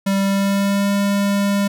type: tone with pitch glide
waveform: square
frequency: 196 to 200.5 Hz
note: G3 to G3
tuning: 0 to +39 cents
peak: -16 dBFS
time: 0.06-1.68 s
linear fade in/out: 10 ms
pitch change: +39 cents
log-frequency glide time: 0.18-0.94 s
effects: none